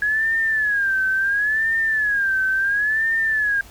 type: tone with vibrato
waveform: sine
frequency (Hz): 1668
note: G#6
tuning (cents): +7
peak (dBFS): -17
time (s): 0.02-3.61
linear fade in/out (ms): 2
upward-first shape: sine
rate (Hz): 0.72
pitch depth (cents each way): 140
effects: added 50 Hz sine -48 dBFS peak until 3.7 s + pink hiss -46 dBFS RMS until 3.7 s